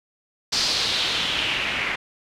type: noise with low-pass filter sweep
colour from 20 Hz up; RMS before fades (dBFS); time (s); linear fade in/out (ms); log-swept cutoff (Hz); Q
white; -24; 0.52-1.96; 10; 5000 to 2200; 3.3
effects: none